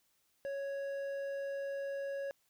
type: tone with hard clipping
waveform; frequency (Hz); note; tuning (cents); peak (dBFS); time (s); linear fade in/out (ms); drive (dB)
triangle; 554.4; C#5; 0; -38; 0.45-2.31; 0; 10
effects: white hiss -75 dBFS RMS until 2.49 s